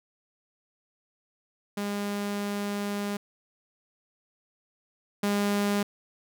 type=tone pair in turn; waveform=sawtooth; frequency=203.5 / 203.5 Hz; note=G#3 / G#3; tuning=-35 / -35 cents; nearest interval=unison; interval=0 cents; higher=neither; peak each=-25 / -20 dBFS; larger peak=second; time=1.77-3.17 / 5.23-5.83 s; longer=first; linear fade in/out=5 ms; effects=none